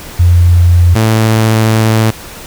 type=tone pair in turn; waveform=sine / sawtooth; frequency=87.31 / 110.67 Hz; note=F2 / A2; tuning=0 / +11 cents; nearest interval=major third; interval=411 cents; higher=second; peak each=-3 dBFS; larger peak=neither; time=0.19-0.95 / 0.95-2.11 s; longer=second; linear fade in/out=10 ms; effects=pink hiss -29 dBFS RMS until 2.46 s